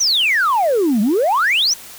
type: exponential two-way sweep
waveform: sine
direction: down then up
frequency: 6270 to 196.6 to 6270 Hz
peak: -11 dBFS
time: 0-1.74 s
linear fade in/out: 10 ms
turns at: 1.01 s
effects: tanh soft clip ceiling -10 dBFS + white hiss -37 dBFS RMS until 1.98 s